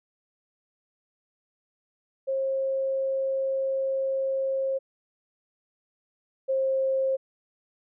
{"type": "tone pair in turn", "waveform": "sine", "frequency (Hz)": [536, 532.3], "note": ["C5", "C5"], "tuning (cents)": [42, 30], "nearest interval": "unison", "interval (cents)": 12, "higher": "first", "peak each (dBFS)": [-24, -22], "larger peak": "second", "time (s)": [[2.27, 4.79], [6.48, 7.17]], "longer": "first", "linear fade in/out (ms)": 20, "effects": []}